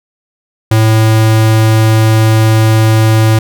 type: tone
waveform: square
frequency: 110.4 Hz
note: A2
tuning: 6 cents sharp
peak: -6 dBFS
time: 0.71-3.39 s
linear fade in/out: 5 ms
effects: none